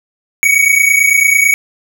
square tone pair together, 2231 / 2260 Hz, C#7 / C#7, +11 / +33 cents, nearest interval unison, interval 22 cents, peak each -11 dBFS, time 0.43-1.54 s, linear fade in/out 0 ms, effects none

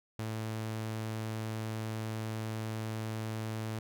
sawtooth tone, 110 Hz, A2, in tune, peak -31 dBFS, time 0.19-3.79 s, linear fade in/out 0 ms, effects none

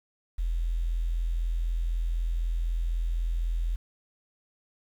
sine tone with quantisation, 41.98 Hz, E1, 32 cents sharp, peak -25 dBFS, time 0.38-3.76 s, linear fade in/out 10 ms, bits 9, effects none

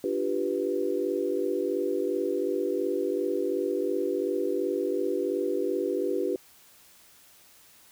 sine chord, G dominant seventh, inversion second, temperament equal, 293.7 / 349.2 / 392 / 493.9 Hz, D4 / F4 / G4 / B4, 0 / 0 / 0 / 0 cents, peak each -33 / -31 / -29 / -31 dBFS, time 0.04-6.36 s, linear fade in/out 2 ms, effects white hiss -56 dBFS RMS until 7.91 s

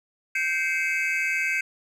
triangle tone cluster, 1562 / 2103 / 2268 / 2578 Hz, G6 / C7 / C#7 / E7, -7 / +8 / +39 / -39 cents, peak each -27 dBFS, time 0.35-1.61 s, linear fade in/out 5 ms, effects resampled to 32000 Hz

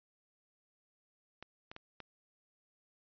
clicks, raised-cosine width 0.3 ms, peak -30 dBFS, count 4, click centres 1.426 / 1.715 / 1.764 / 2.003 s, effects resampled to 11025 Hz

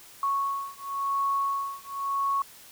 sine beating tone pair, 1106 / 1106.94 Hz, C#6 / C#6, -4 / -3 cents, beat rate 0.94 Hz, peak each -29 dBFS, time 0.23-2.42 s, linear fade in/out 2 ms, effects white hiss -50 dBFS RMS until 2.71 s

